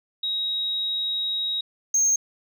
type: tone pair in turn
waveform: sine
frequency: 3802 / 6414 Hz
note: A#7 / G8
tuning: +33 / +39 cents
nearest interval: major sixth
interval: 906 cents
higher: second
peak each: -23 / -15 dBFS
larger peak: second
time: 0.23-1.61 / 1.94-2.16 s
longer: first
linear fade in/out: 5 ms
effects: tanh soft clip ceiling -16 dBFS